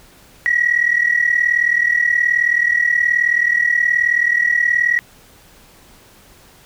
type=tone pair together; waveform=sine; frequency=1899 / 1937.8 Hz; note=A#6 / B6; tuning=+32 / -33 cents; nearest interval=unison; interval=35 cents; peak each=-15 dBFS; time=0.46-4.99 s; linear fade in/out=0 ms; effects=tanh soft clip ceiling -5 dBFS + pink hiss -47 dBFS RMS until 6.65 s